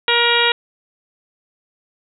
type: harmonic tone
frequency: 473.5 Hz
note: A#4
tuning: 27 cents sharp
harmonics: 1 / 2 / 3 / 4 / 5 / 6 / 7 / 8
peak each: -21 / -21 / -21 / -21 / -21 / -21 / -21 / -21 dBFS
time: 0.08-0.52 s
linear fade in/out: 2 ms
effects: none